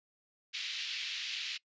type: band-pass noise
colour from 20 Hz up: pink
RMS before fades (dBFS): -39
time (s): 0.53-1.58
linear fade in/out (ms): 20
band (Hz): 2500 to 4500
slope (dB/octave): 24
effects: noise-tail reverb RT60 0.1 s tail -22 dB re dry + resampled to 16000 Hz